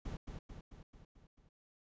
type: noise with echo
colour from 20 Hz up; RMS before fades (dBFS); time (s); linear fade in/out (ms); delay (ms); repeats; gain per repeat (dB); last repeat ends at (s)
brown; -42; 0.05-0.17; 5; 220; 6; -4; 1.49
effects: resampled to 16000 Hz